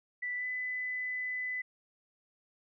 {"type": "tone with pitch glide", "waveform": "sine", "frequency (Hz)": [1975.5, 2004], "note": ["B6", "B6"], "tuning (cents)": [0, 25], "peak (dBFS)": -33, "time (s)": [0.22, 1.62], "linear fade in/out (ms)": 10, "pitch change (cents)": 25, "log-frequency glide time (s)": [0.36, 0.46], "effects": []}